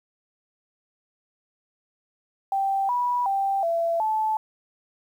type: tone with pitch steps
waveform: sine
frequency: 782 / 977 / 785 / 672 / 870 Hz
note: G5 / B5 / G5 / E5 / A5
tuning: -4 / -19 / +2 / +33 / -20 cents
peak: -21 dBFS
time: 2.52-4.37 s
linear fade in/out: 2 ms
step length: 370 ms
effects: 9-bit